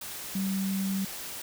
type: tone in noise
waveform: sine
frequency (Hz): 193.3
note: G3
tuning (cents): -24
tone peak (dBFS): -27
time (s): 0.35-1.05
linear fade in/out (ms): 5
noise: white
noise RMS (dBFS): -39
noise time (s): 0.01-1.42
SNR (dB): +9
effects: none